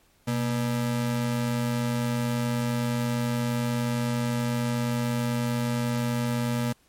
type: ring-modulated tone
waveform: square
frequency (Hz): 180.9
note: F#3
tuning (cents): -39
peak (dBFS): -22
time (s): 0.27-6.73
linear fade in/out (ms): 10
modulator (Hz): 55.6
effects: pink hiss -63 dBFS RMS until 6.88 s + MP3 64 kbps